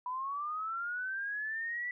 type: linear sweep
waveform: sine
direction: up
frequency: 983 to 1975.5 Hz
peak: -34 dBFS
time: 0.06-1.91 s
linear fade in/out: 2 ms
effects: none